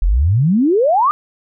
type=exponential sweep; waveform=sine; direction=up; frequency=38.71 to 1252 Hz; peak=-10 dBFS; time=0.02-1.11 s; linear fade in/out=0 ms; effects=none